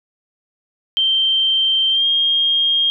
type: tone with pitch glide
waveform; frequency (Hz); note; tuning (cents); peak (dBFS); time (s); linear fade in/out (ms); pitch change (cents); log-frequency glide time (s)
sine; 3136 to 3230; G7 to G#7; 0 to -49; -13; 0.97-2.9; 0; +51; 1.91-2.06
effects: none